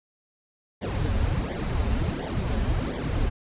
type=noise with flanger; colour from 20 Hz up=brown; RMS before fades=-26 dBFS; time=0.81-3.3 s; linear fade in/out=20 ms; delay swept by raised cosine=0.73 to 6.53 ms; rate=1.4 Hz; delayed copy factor=-0.85; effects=resampled to 8000 Hz